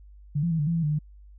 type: tone with pitch steps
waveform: sine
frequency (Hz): 146 / 170.7 / 162.6 / 147.2 / 168 / 165.7 / 149.5 / 151.1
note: D3 / F3 / E3 / D3 / E3 / E3 / D3 / D3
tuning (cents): -10 / -39 / -23 / +4 / +33 / +9 / +31 / +50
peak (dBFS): -22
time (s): 0.35-0.99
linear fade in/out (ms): 10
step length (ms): 80
effects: added 50 Hz sine -46 dBFS peak until 1.38 s